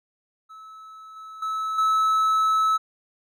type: tone with level steps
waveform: triangle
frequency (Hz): 1300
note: E6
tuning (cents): -24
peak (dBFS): -39 / -36 / -23 / -16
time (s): 0.49-2.78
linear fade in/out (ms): 20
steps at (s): 1.16 / 1.42 / 1.78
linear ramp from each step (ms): 5
effects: none